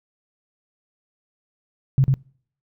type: tone with echo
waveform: sine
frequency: 134.1 Hz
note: C3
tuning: 43 cents sharp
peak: -12 dBFS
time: 1.98-2.04 s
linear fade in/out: 0 ms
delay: 100 ms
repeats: 1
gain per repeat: -2 dB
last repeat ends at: 2.14 s
effects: noise-tail reverb RT60 0.6 s tail -26 dB re dry